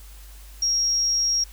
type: tone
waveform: sine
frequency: 5600 Hz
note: F8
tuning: 4 cents sharp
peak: -19 dBFS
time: 0.62-1.44 s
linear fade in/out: 5 ms
effects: added 50 Hz sine -41 dBFS peak until 1.52 s + white hiss -50 dBFS RMS until 1.52 s